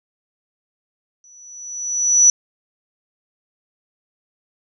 sine tone with exponential growth, 5920 Hz, F#8, in tune, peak -6 dBFS, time 1.24-2.3 s, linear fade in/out 1 ms, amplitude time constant 230 ms, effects none

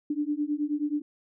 sine beating tone pair, 290.9 / 300.3 Hz, D4 / D4, -16 / +39 cents, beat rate 9.4 Hz, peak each -29 dBFS, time 0.1-1.02 s, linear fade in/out 5 ms, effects none

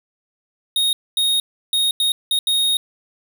square tone bursts at uneven times, 3729 Hz, A#7, in tune, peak -16 dBFS, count 6, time 0.76-0.93 / 1.17-1.4 / 1.73-1.91 / 2-2.12 / 2.31-2.39 / 2.47-2.77 s, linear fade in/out 2 ms, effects 9-bit

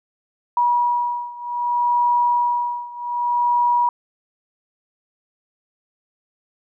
sine beating tone pair, 964 / 964.64 Hz, B5 / B5, -42 / -41 cents, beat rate 0.64 Hz, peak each -19 / -21 dBFS, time 0.57-3.89 s, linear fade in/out 2 ms, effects none

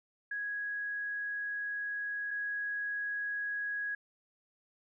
sine tone pair in turn, 1661.2 / 1661.2 Hz, G#6 / G#6, 0 / 0 cents, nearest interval unison, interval 0 cents, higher neither, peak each -34 / -33 dBFS, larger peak second, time 0.31-2.31 / 2.31-3.95 s, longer first, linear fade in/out 5 ms, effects none

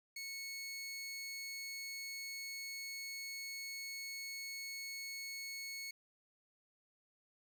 20% pulse tone, 2200 Hz, C#7, 14 cents flat, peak -38 dBFS, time 0.16-5.91 s, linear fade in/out 5 ms, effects none

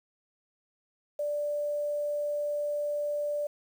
sine tone with quantisation, 587.3 Hz, D5, in tune, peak -28 dBFS, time 1.19-3.47 s, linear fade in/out 5 ms, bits 9, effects none

